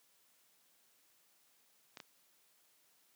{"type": "clicks", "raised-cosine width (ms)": 0.2, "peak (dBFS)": -30, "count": 2, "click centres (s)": [1.972, 2.002], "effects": ["white hiss -71 dBFS RMS until 3.15 s", "high-pass 150 Hz 12 dB/octave"]}